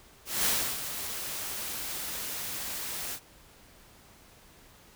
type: noise with ADSR envelope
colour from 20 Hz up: white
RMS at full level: -26 dBFS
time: 0.25-3.2 s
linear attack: 200 ms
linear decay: 320 ms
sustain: -10 dB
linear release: 67 ms
effects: pink hiss -56 dBFS RMS until 4.95 s